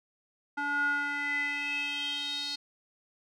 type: tone with band-pass filter sweep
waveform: square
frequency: 287.4 Hz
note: D4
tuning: 37 cents flat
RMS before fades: -32 dBFS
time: 0.57-2.56 s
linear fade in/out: 10 ms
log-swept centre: 1200 to 4300 Hz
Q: 6.6
effects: none